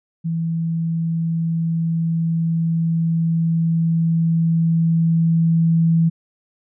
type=tone with level ramp; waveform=sine; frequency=164.81 Hz; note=E3; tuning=in tune; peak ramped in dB=-19 to -12 dBFS; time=0.24-6.1 s; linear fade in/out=20 ms; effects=none